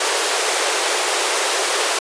pink high-pass noise, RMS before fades -19 dBFS, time 0-1.99 s, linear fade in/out 5 ms, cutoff 380 Hz, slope 48 dB/octave, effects resampled to 22050 Hz

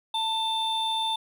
triangle tone pair together, 890 / 3563 Hz, A5 / A7, +20 / +21 cents, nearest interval 2 octaves, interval 2401 cents, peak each -26 dBFS, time 0.14-1.16 s, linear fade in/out 5 ms, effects none

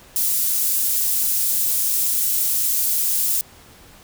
pink high-pass noise, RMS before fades -20 dBFS, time 0.16-3.41 s, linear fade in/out 0 ms, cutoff 11000 Hz, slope 12 dB/octave, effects pink hiss -47 dBFS RMS until 4.03 s

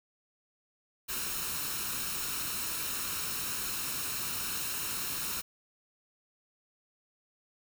white noise with comb filter, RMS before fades -35 dBFS, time 1.08-5.42 s, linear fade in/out 20 ms, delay 0.74 ms, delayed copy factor +0.55, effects none

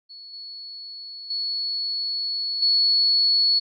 sine tone with level steps, 4394 Hz, C#8, 16 cents flat, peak -39 / -35 / -24 / -16 dBFS, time 0.09-3.6 s, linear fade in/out 20 ms, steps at 0.33 / 1.3 / 2.62 s, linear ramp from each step 5 ms, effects none

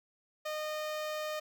sawtooth tone with notch filter, 613 Hz, D#5, 26 cents flat, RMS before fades -37 dBFS, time 0.45-1.4 s, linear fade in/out 10 ms, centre 9700 Hz, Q 1.5, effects 12-bit

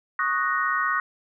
sine chord, D# minor seventh, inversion third, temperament equal, 1108.7 / 1244.5 / 1480 / 1864.7 Hz, C#6 / D#6 / F#6 / A#6, 0 / 0 / 0 / 0 cents, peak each -27 dBFS, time 0.19-1 s, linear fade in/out 2 ms, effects none

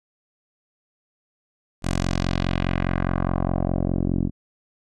10% pulse tone with low-pass filter sweep, 44.87 Hz, F1, 48 cents sharp, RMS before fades -23 dBFS, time 1.82-4.31 s, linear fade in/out 50 ms, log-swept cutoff 9100 to 270 Hz, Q 1.5, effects none

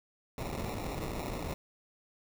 pink noise with sample-and-hold, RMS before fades -37 dBFS, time 0.38-1.54 s, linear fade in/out 2 ms, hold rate 1575 Hz, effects none

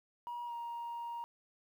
sine tone with pitch glide, 957 to 940.6 Hz, A#5 to A#5, +45 to +15 cents, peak -37 dBFS, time 0.27-1.24 s, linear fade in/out 0 ms, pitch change -30 cents, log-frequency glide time 0.46-0.53 s, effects tanh soft clip ceiling -37 dBFS + 11-bit

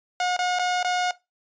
sawtooth tone with dropouts, 722 Hz, F#5, 43 cents flat, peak -18 dBFS, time 0.2-1.11 s, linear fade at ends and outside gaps 2 ms, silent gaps 0.366-0.39 / 0.588-0.594 / 0.829-0.846 s, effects noise-tail reverb RT60 0.2 s tail -18 dB re dry + resampled to 16000 Hz

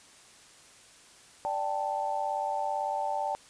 sine chord, D suspended fourth, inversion none, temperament just, 587.3 / 783.1 / 881 Hz, D5 / G5 / A5, 0 / -2 / +2 cents, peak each -35 / -32 / -32 dBFS, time 1.45-3.35 s, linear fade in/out 0 ms, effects white hiss -55 dBFS RMS until 3.49 s + resampled to 22050 Hz

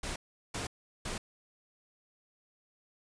pink noise bursts, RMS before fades -37 dBFS, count 3, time 0.03-1.18 s, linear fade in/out 5 ms, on 130 ms, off 380 ms, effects resampled to 22050 Hz

